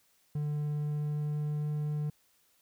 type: tone with pitch glide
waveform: triangle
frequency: 148.5 to 149.62 Hz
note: D3 to D3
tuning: +20 to +33 cents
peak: -28 dBFS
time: 0.35-2.1 s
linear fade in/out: 5 ms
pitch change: +13 cents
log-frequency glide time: 0.73-1.67 s
effects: white hiss -69 dBFS RMS until 2.61 s